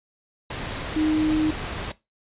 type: tone in noise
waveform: sine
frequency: 309.9 Hz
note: D#4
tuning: 7 cents flat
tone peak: -19 dBFS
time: 0.96-1.51 s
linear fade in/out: 5 ms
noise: pink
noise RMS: -31 dBFS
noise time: 0.5-1.92 s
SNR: +9 dB
effects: noise-tail reverb RT60 0.2 s tail -17 dB re dry + resampled to 8000 Hz